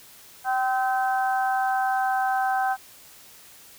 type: harmonic tone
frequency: 257.2 Hz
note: C4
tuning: 30 cents flat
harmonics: 3 / 4 / 5 / 6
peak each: -22 / -34 / -34 / -29 dBFS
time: 0.44-2.77 s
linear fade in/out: 50 ms
effects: white hiss -49 dBFS RMS until 3.78 s